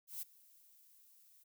violet noise with ADSR envelope, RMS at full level -42 dBFS, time 0.07-1.44 s, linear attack 150 ms, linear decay 15 ms, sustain -23 dB, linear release 15 ms, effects none

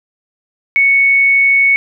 sine tone, 2217 Hz, C#7, in tune, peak -7 dBFS, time 0.76-1.76 s, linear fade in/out 0 ms, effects none

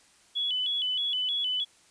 sine tone with vibrato, 3183 Hz, G7, 26 cents sharp, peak -26 dBFS, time 0.35-1.65 s, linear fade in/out 20 ms, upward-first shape square, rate 3.2 Hz, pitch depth 100 cents each way, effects white hiss -60 dBFS RMS until 1.9 s + resampled to 22050 Hz

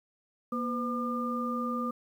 sine tone cluster, 238.2 / 505 / 1204 Hz, A#3 / B4 / D6, +38 / +39 / +43 cents, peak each -32 / -38 / -33 dBFS, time 0.52-1.91 s, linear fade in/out 5 ms, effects 10-bit

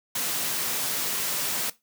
white high-pass noise, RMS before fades -28 dBFS, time 0.15-1.7 s, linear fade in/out 5 ms, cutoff 110 Hz, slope 48 dB/octave, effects noise-tail reverb RT60 0.2 s tail -17 dB re dry

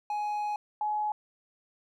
triangle / sine tone pair in turn, 836 / 844.7 Hz, G#5 / G#5, +11 / +29 cents, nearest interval unison, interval 18 cents, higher second, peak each -27 / -27 dBFS, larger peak neither, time 0.1-0.56 / 0.81-1.12 s, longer first, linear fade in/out 2 ms, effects none

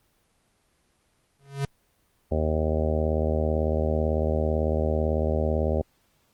square tone with exponential growth, 138.9 Hz, C#3, 4 cents sharp, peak -22 dBFS, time 1.39-1.65 s, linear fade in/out 2 ms, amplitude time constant 55 ms
harmonic tone, 78 Hz, D#2, 5 cents sharp, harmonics 1 / 2 / 3 / 4 / 5 / 6 / 7 / 8 / 9 / 10, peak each -25 / -33 / -31 / -38 / -31 / -33 / -30 / -32 / -41 / -40 dBFS, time 2.31-5.82 s, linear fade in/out 10 ms
effects pink hiss -67 dBFS RMS until 6.33 s + Opus 24 kbps

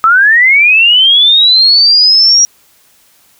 sine linear sweep, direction up, 1274 to 5730 Hz, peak -3 dBFS, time 0.04-2.45 s, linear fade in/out 0 ms, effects white hiss -48 dBFS RMS until 3.39 s

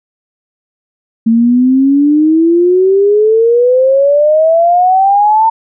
sine exponential sweep, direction up, 223.7 to 905 Hz, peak -5 dBFS, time 1.26-5.5 s, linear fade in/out 10 ms, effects none

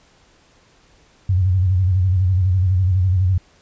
sine tone with vibrato, 92.5 Hz, F#2, in tune, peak -13 dBFS, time 1.29-3.38 s, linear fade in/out 5 ms, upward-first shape square, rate 12 Hz, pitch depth 68 cents each way, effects pink hiss -54 dBFS RMS until 3.61 s + resampled to 16000 Hz

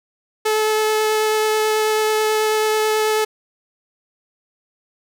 sawtooth tone with vibrato, 432.1 Hz, A4, 31 cents flat, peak -12 dBFS, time 0.45-3.25 s, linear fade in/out 10 ms, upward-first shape triangle, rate 9.2 Hz, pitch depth 9 cents each way, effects none

